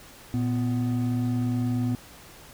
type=tone pair together; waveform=triangle; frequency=117.1 / 248.4 Hz; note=A#2 / B3; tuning=+8 / +10 cents; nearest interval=octave + minor second; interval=1302 cents; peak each=-24 dBFS; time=0.34-1.95 s; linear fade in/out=0 ms; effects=pink hiss -48 dBFS RMS until 2.53 s